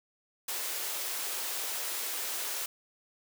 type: high-pass noise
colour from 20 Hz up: white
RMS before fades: -35 dBFS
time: 0.48-2.66 s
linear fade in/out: 5 ms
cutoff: 350 Hz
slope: 24 dB/octave
effects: none